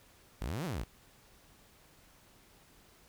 sawtooth exponential two-way sweep, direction up then down, 43.65 to 197 to 43.65 Hz, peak -31 dBFS, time 0.41-0.84 s, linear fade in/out 10 ms, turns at 0.65 s, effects pink hiss -62 dBFS RMS until 3.08 s

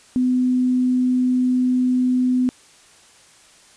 sine tone, 252.3 Hz, B3, 37 cents sharp, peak -15 dBFS, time 0.16-2.49 s, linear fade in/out 0 ms, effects white hiss -50 dBFS RMS until 3.76 s + resampled to 22050 Hz

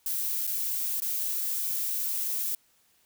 violet noise with dropouts, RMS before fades -30 dBFS, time 0.06-2.55 s, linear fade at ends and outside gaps 2 ms, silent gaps 0.469-0.474 / 1.002-1.02 s, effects white hiss -66 dBFS RMS until 3.05 s

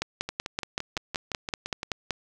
two click trains, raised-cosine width 0.2 ms, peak -15 / -10 dBFS, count 10 / 12, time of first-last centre 0.29-1.831 / 0.02-2.107 s, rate 5.84 / 5.27 Hz, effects none

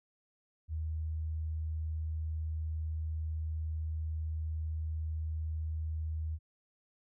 sine tone, 78.9 Hz, D#2, 25 cents sharp, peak -33 dBFS, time 0.68-6.39 s, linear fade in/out 50 ms, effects none

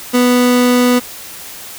30% pulse tone, 246.9 Hz, B3, in tune, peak -6 dBFS, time 0.13-1 s, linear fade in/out 20 ms, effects white hiss -31 dBFS RMS until 1.78 s

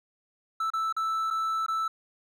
triangle tone with dropouts, 1318.5 Hz, E6, in tune, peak -24 dBFS, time 0.6-1.88 s, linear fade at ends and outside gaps 5 ms, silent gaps 0.703-0.735 / 0.926-0.965 / 1.304-1.308 / 1.664-1.682 s, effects none

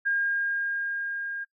sine tone with level ramp, 1616 Hz, G#6, 48 cents flat, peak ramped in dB -22 to -31 dBFS, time 0.05-1.45 s, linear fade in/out 20 ms, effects noise-tail reverb RT60 0.1 s tail -23 dB re dry

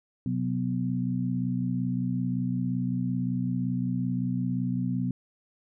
sine tone cluster, 126.8 / 184.6 / 250 Hz, B2 / F#3 / B3, +46 / -4 / +21 cents, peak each -30 dBFS, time 0.26-5.11 s, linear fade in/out 2 ms, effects none

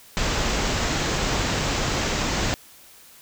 pink low-pass noise, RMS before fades -24 dBFS, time 0.17-2.54 s, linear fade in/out 0 ms, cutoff 7700 Hz, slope 96 dB/octave, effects white hiss -49 dBFS RMS until 3.21 s

